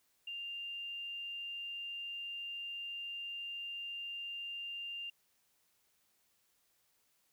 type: tone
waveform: sine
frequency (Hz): 2794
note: F7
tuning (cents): 0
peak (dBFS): -40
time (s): 0.27-5.1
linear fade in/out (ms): 5
effects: white hiss -75 dBFS RMS until 7.32 s